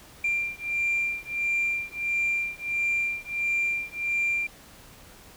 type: beating tone pair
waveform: sine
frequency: 2376 / 2377.5 Hz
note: D7 / D7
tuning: +20 / +21 cents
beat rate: 1.5 Hz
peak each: -27 dBFS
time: 0.24-4.47 s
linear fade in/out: 5 ms
effects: tanh soft clip ceiling -19 dBFS + pink hiss -50 dBFS RMS until 5.36 s